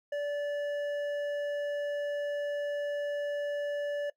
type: tone with hard clipping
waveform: triangle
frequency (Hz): 580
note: D5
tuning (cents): -22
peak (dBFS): -32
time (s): 0.12-4.1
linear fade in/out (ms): 5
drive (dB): 11
effects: noise-tail reverb RT60 0.1 s tail -20 dB re dry